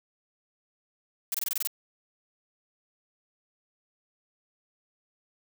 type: noise bursts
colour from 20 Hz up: blue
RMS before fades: -29 dBFS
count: 8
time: 1.32-1.673 s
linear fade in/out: 2 ms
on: 24 ms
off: 23 ms
effects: none